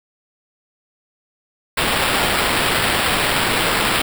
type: noise with sample-and-hold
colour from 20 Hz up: blue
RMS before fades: -18 dBFS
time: 1.77-4.02 s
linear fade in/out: 5 ms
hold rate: 6300 Hz
effects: none